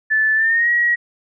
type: tone with pitch glide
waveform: sine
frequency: 1748 to 1906.2 Hz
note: A6 to A#6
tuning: -12 to +38 cents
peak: -13 dBFS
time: 0.1-0.96 s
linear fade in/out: 20 ms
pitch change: +150 cents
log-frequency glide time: 0.35-0.7 s
effects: none